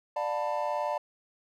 triangle chord, B half-diminished seventh, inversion first, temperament just, 592.7 / 711.2 / 889 / 987.8 Hz, D5 / F5 / A5 / B5, +16 / +31 / +18 / 0 cents, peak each -30 / -34 / -31 / -34 dBFS, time 0.16-0.98 s, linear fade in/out 5 ms, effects none

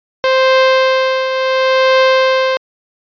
sawtooth tone with tremolo, 523.3 Hz, C5, in tune, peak -3 dBFS, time 0.24-2.57 s, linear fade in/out 0 ms, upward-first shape triangle, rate 0.71 Hz, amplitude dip 60%, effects resampled to 11025 Hz

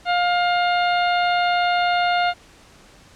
harmonic tone with a mistuned harmonic, 707 Hz, F5, 21 cents sharp, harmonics 1 / 2 / 3 / 4 / 5 / 6, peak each -18 / -24 / -28 / -30 / -32 / -34 dBFS, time 0.05-2.34 s, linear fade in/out 50 ms, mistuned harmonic 5, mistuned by +33 cents, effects pink hiss -49 dBFS RMS until 3.15 s + low-pass 8000 Hz 12 dB/octave

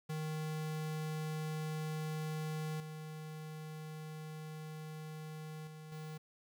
square tone with level steps, 155.56 Hz, D#3, in tune, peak -38 / -45 / -49 / -44 dBFS, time 0.09-6.18 s, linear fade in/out 10 ms, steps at 2.8 / 5.67 / 5.92 s, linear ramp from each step 2 ms, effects 11-bit

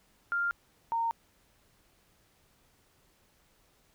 sine tone pair in turn, 1396.9 / 920.2 Hz, F6 / A#5, 0 / -23 cents, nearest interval perfect fifth, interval 723 cents, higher first, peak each -27 dBFS, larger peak neither, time 0.32-0.51 / 0.92-1.11 s, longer neither, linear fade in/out 0 ms, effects pink hiss -67 dBFS RMS until 3.94 s

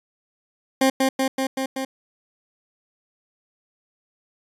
20% pulse tone with echo, 265.5 Hz, C4, 25 cents sharp, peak -10 dBFS, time 0.81-0.9 s, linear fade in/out 5 ms, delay 190 ms, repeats 5, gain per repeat -2 dB, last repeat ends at 1.85 s, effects resampled to 32000 Hz

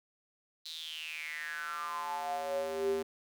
square tone with high-pass filter sweep, 79.6 Hz, D#2, 40 cents sharp, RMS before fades -37 dBFS, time 0.65-3.03 s, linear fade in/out 10 ms, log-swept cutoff 4100 to 340 Hz, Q 8.4, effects none

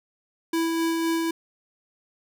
square tone with tremolo, 329.6 Hz, E4, in tune, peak -22 dBFS, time 0.53-1.31 s, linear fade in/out 5 ms, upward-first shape sine, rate 3.9 Hz, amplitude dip 25%, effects none

